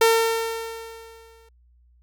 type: tone with exponential decay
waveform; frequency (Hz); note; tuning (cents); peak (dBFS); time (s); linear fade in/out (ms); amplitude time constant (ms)
sawtooth; 453.9; A#4; -46; -9; 0.01-1.49; 5; 320
effects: added 60 Hz sine -54 dBFS peak until 2.02 s